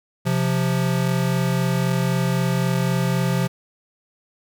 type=tone pair together; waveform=square; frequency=130.95 / 174.8 Hz; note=C3 / F3; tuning=+2 / +2 cents; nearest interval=perfect fourth; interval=500 cents; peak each=-22 dBFS; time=0.25-3.48 s; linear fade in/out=20 ms; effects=none